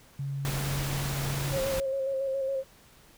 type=tone; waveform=sine; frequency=138.59 Hz; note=C#3; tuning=in tune; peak=-30 dBFS; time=0.19-1.57 s; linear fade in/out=5 ms
type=noise; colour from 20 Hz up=pink; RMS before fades=-34 dBFS; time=0.45-1.8 s; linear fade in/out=0 ms
type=tone with vibrato; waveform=sine; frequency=539 Hz; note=C#5; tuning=49 cents flat; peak=-27 dBFS; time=1.51-2.64 s; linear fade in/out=50 ms; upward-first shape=square; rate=7.2 Hz; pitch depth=25 cents each way
effects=pink hiss -57 dBFS RMS until 3.17 s